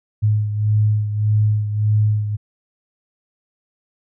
sine beating tone pair, 105.9 / 107.6 Hz, G#2 / A2, +34 / -38 cents, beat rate 1.7 Hz, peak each -15 / -22 dBFS, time 0.22-2.37 s, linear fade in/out 20 ms, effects none

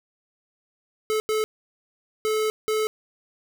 square tone bursts at uneven times, 433 Hz, A4, 28 cents flat, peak -22 dBFS, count 4, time 1.1-1.2 / 1.29-1.44 / 2.25-2.5 / 2.68-2.87 s, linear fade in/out 0 ms, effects none

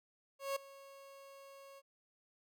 30% pulse tone with ADSR envelope, 550 Hz, C#5, 14 cents flat, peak -31 dBFS, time 0.39-1.82 s, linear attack 170 ms, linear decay 7 ms, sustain -20 dB, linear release 40 ms, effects none

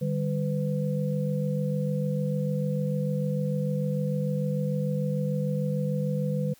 sine tone cluster, 150 / 196.7 / 502 Hz, D3 / G3 / B4, +37 / +6 / +28 cents, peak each -27 / -30 / -32 dBFS, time 0.01-6.54 s, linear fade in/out 10 ms, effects white hiss -58 dBFS RMS until 6.59 s

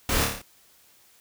pink noise with echo, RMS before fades -25 dBFS, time 0.09-0.25 s, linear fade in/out 2 ms, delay 28 ms, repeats 6, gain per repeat -3 dB, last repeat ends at 0.418 s, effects white hiss -58 dBFS RMS until 1.2 s

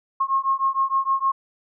sine beating tone pair, 1076 / 1082.5 Hz, C6 / C#6, +48 / -41 cents, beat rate 6.5 Hz, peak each -22 dBFS, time 0.2-1.32 s, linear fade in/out 10 ms, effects none

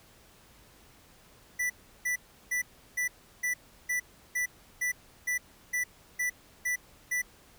square tone bursts, 1975.5 Hz, B6, in tune, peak -28 dBFS, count 13, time 1.59-7.22 s, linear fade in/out 10 ms, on 110 ms, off 350 ms, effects pink hiss -58 dBFS RMS until 7.58 s

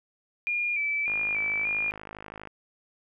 sine tone with vibrato, 2366 Hz, D7, 12 cents sharp, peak -25 dBFS, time 0.47-1.91 s, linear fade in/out 0 ms, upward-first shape square, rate 1.7 Hz, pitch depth 39 cents each way
click train, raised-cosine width 0.5 ms, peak -25 dBFS, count 74, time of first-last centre 1.08-2.473 s, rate 52.4 Hz
effects none

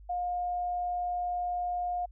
sine tone, 712 Hz, F5, 33 cents sharp, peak -29 dBFS, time 0.09-2.06 s, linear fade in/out 10 ms, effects added 50 Hz sine -48 dBFS peak until 2.11 s

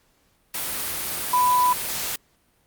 sine tone in noise, 994 Hz, B5, 11 cents sharp, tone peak -16 dBFS, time 1.33-1.73 s, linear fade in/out 5 ms, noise white, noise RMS -28 dBFS, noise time 0.54-2.16 s, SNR +9 dB, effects pink hiss -64 dBFS RMS until 2.66 s + Opus 48 kbps

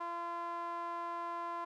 sawtooth tone with band-pass filter, 342.3 Hz, F4, 35 cents flat, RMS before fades -40 dBFS, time 0-1.65 s, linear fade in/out 10 ms, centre 1000 Hz, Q 4, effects none

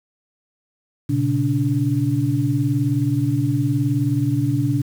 sine tone cluster, 119 / 138.1 / 289.2 Hz, A#2 / C#3 / D4, +36 / -6 / -27 cents, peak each -21 dBFS, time 1.09-4.82 s, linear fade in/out 10 ms, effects 7-bit

